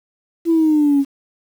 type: exponential sweep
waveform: sine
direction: down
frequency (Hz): 337.6 to 273.4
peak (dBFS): -10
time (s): 0.45-1.05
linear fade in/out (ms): 50
effects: tanh soft clip ceiling -7 dBFS + 7-bit